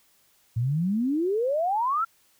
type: exponential sweep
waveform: sine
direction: up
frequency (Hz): 110 to 1389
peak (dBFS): -22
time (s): 0.56-2.05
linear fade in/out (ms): 10
effects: white hiss -63 dBFS RMS until 2.39 s